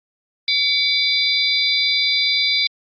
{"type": "tone cluster", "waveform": "sine", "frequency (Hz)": [2270, 3564, 3993, 4791], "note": ["C#7", "A7", "B7", "D8"], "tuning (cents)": [41, 22, 18, 34], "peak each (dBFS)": -21, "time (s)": [0.48, 2.67], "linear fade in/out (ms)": 2, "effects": ["Opus 48 kbps"]}